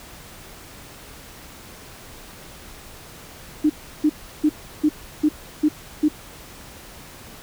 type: tone bursts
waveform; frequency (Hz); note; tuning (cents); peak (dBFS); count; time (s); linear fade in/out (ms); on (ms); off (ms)
sine; 302.9; D#4; -46; -13; 7; 3.64-6.086; 10; 58; 340
effects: pink hiss -42 dBFS RMS until 7.42 s